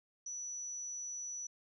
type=tone; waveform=sine; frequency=5920 Hz; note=F#8; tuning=in tune; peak=-40 dBFS; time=0.26-1.47 s; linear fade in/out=5 ms; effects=none